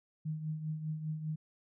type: tone with tremolo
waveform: sine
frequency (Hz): 155.56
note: D#3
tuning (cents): 0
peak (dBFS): -32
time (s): 0.25-1.36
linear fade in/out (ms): 10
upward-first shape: triangle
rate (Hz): 5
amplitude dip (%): 65
effects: none